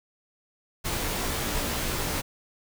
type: noise with comb filter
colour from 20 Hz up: pink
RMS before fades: -29 dBFS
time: 0.84-2.22 s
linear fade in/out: 20 ms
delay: 19 ms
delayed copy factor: -0.75
effects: none